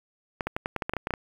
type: clicks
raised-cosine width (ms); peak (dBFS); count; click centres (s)
0.5; -13; 12; 0.408 / 0.47 / 0.565 / 0.659 / 0.763 / 0.822 / 0.895 / 0.936 / 0.967 / 1.071 / 1.107 / 1.138
effects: 7-bit